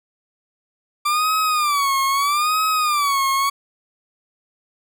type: tone with vibrato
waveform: 40% pulse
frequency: 1174.7 Hz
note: D6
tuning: in tune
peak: -16 dBFS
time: 1.05-3.5 s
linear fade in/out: 10 ms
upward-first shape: sine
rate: 0.78 Hz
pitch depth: 140 cents each way
effects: none